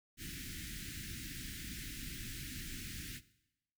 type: band-stop noise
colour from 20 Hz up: pink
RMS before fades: -45 dBFS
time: 0.17-3.21 s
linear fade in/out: 50 ms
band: 330 to 1600 Hz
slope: 48 dB/octave
effects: noise-tail reverb RT60 0.9 s tail -18 dB re dry